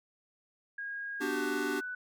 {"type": "tone with pitch glide", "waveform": "sine", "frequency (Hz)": [1634, 1489.8], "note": ["G#6", "F#6"], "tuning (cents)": [-29, 11], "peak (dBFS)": -36, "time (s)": [0.78, 1.95], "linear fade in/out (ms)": 5, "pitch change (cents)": -160, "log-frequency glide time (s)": [1.19, 1.43]}
{"type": "chord", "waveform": "square", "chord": "G major seventh", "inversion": "first", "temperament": "equal", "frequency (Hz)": [246.9, 293.7, 370, 392], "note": ["B3", "D4", "F#4", "G4"], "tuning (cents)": [0, 0, 0, 0], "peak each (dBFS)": [-41, -36, -39, -37], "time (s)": [1.2, 1.81], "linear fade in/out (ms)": 20}
{"effects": []}